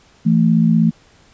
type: tone pair together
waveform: sine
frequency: 166.9 / 223.1 Hz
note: E3 / A3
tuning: +22 / +24 cents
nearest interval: perfect fourth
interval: 502 cents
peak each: -13 dBFS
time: 0.25-0.91 s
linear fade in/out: 20 ms
effects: pink hiss -51 dBFS RMS until 1.33 s + resampled to 16000 Hz